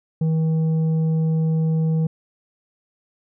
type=tone with tanh clipping; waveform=triangle; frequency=160 Hz; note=D#3; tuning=49 cents sharp; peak=-18 dBFS; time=0.21-2.07 s; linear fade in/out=5 ms; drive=10 dB; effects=none